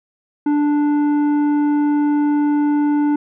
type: tone with tanh clipping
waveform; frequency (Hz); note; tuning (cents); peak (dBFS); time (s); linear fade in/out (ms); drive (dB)
sine; 293.7; D4; 0; -15; 0.46-3.16; 5; 9
effects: none